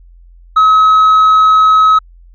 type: tone with tanh clipping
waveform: sine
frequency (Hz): 1280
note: D#6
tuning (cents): +49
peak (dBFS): -5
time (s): 0.56-1.99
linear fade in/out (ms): 10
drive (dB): 2
effects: added 43 Hz sine -37 dBFS peak until 2.34 s